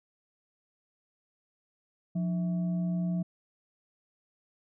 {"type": "tone with frequency modulation", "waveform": "sine", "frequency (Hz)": 176.1, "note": "F3", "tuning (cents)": 15, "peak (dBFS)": -27, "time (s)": [2.15, 3.23], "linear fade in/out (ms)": 10, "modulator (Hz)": 478, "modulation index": 0.28, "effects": []}